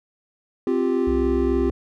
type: chord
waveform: triangle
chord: C suspended fourth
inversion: none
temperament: just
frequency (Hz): 261.6 / 348.8 / 392.4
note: C4 / F4 / G4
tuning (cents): 0 / -2 / +2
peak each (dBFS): -21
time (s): 0.67-1.7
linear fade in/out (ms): 2
type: tone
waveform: triangle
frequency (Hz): 65.41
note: C2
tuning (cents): 0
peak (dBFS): -23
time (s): 1.07-1.71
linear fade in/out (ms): 5
effects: none